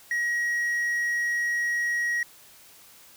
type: tone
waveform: triangle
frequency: 1900 Hz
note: A#6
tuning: 33 cents sharp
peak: -22 dBFS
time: 0.11-2.23 s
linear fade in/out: 2 ms
effects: white hiss -52 dBFS RMS until 3.16 s